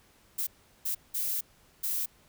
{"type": "noise bursts at uneven times", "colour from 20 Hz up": "violet", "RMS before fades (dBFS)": -31, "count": 4, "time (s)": [[0.38, 0.47], [0.85, 0.95], [1.14, 1.41], [1.83, 2.06]], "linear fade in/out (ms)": 10, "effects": ["pink hiss -62 dBFS RMS until 2.28 s"]}